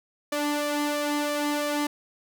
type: tone with flanger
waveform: sawtooth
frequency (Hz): 293.7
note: D4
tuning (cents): 0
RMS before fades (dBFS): -27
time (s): 0.32-1.87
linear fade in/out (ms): 5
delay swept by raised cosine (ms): 1.7 to 2.44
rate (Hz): 3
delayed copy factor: +0.55
effects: none